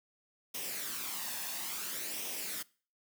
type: noise with flanger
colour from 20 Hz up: white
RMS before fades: -39 dBFS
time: 0.54-2.63 s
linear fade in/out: 10 ms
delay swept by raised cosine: 0.34 to 1.15 ms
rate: 0.58 Hz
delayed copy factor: +0.55
effects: noise-tail reverb RT60 0.4 s tail -22 dB re dry + high-pass 200 Hz 12 dB/octave

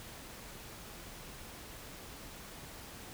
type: silence
effects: pink hiss -49 dBFS RMS until 3.13 s

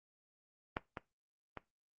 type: clicks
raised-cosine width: 0.5 ms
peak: -19 / -25 / -27 dBFS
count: 3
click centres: 0.769 / 0.972 / 1.573 s
effects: noise-tail reverb RT60 0.2 s tail -19 dB re dry + Opus 24 kbps

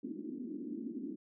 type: band-pass noise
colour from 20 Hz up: white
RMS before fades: -42 dBFS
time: 0.03-1.16 s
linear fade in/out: 10 ms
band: 220 to 320 Hz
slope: 48 dB/octave
effects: none

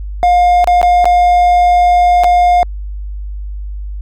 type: tone with dropouts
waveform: triangle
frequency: 710 Hz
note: F5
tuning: 28 cents sharp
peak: -4 dBFS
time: 0.23-2.63 s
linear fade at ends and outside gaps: 0 ms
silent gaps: 0.643-0.674 / 0.815-0.829 / 1.044-1.055 / 2.236-2.243 s
effects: added 50 Hz sine -20 dBFS peak until 4.01 s

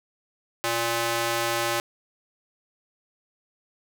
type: tone with high-pass filter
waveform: square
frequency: 116.54 Hz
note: A#2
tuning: in tune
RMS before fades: -26 dBFS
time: 0.64-1.8 s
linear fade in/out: 0 ms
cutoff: 560 Hz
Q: 0.61
effects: none

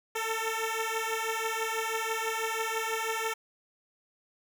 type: beating tone pair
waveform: 10% pulse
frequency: 443.9 / 450 Hz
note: A4 / A4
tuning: +15 / +39 cents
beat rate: 6.1 Hz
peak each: -24 / -25 dBFS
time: 0.15-3.34 s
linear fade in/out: 10 ms
effects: none

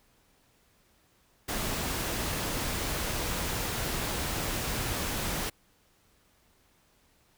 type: noise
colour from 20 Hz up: pink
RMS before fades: -32 dBFS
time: 1.48-5.5 s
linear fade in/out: 10 ms
effects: pink hiss -66 dBFS RMS until 7.37 s

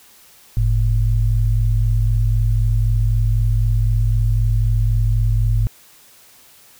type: tone pair together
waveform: sine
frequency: 46.38 / 110.3 Hz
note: F#1 / A2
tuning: +5 / +5 cents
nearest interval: octave + minor third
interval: 1500 cents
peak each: -16 dBFS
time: 0.57-5.67 s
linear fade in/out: 0 ms
effects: white hiss -48 dBFS RMS until 6.79 s

